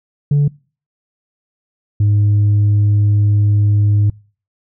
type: tone pair in turn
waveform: sine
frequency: 144.3 / 103.43 Hz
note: D3 / G#2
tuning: -30 / -7 cents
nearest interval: tritone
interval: 577 cents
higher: first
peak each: -7 dBFS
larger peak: neither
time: 0.31-0.48 / 2-4.1 s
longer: second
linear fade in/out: 5 ms
effects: noise-tail reverb RT60 0.4 s tail -26 dB re dry + tanh soft clip ceiling -8 dBFS